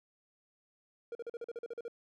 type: tone bursts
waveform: triangle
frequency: 469.4 Hz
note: A#4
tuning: 12 cents sharp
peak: -36 dBFS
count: 11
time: 1.12-1.881 s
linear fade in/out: 2 ms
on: 31 ms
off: 42 ms
effects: none